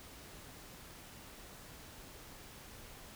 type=silence; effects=pink hiss -53 dBFS RMS until 3.15 s